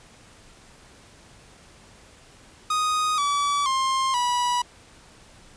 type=tone with pitch steps; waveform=45% pulse; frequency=1244.5 / 1147.8 / 1058.7 / 976.4 Hz; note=D#6 / D6 / C6 / B5; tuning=0 / -40 / +20 / -20 cents; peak=-21 dBFS; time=2.7-4.62 s; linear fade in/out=5 ms; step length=480 ms; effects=pink hiss -51 dBFS RMS until 5.56 s + resampled to 22050 Hz